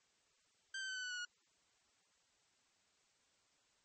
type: tone with pitch steps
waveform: sawtooth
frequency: 1568 / 1547.3 / 1526.9 / 1506.7 / 1486.8 / 1467.2 / 1447.9 Hz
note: G6 / G6 / G6 / F#6 / F#6 / F#6 / F#6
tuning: 0 / -23 / -46 / +31 / +8 / -15 / -38 cents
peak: -38 dBFS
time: 0.74-1.251 s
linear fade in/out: 5 ms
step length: 73 ms
effects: white hiss -75 dBFS RMS until 3.84 s + MP3 32 kbps